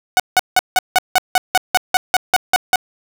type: tone bursts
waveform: sawtooth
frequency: 740 Hz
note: F#5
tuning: in tune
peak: -5 dBFS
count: 14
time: 0.17-2.758 s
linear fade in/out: 0 ms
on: 27 ms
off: 170 ms
effects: none